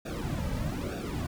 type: noise with flanger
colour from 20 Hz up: brown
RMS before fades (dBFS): -33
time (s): 0.05-1.27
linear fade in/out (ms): 10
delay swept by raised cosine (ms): 0.96 to 2.86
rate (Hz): 1.1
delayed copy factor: -1
effects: none